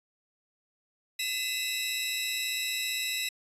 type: tone cluster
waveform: sawtooth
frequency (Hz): 2025 / 2577 / 2695 / 3883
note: B6 / E7 / E7 / B7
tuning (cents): +43 / -40 / +38 / -30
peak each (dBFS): -34 / -33 / -33 / -30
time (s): 1.19-3.29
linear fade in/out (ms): 5
effects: resampled to 32000 Hz